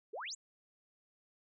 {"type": "exponential sweep", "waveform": "sine", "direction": "up", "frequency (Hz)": [373.6, 8030], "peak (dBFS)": -40, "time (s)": [0.13, 0.35], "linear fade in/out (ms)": 10, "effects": []}